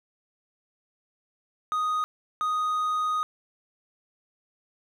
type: tone bursts at uneven times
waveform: triangle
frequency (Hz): 1244.5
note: D#6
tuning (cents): 0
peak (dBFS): -22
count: 2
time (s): 1.72-2.04 / 2.41-3.23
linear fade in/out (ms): 0
effects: none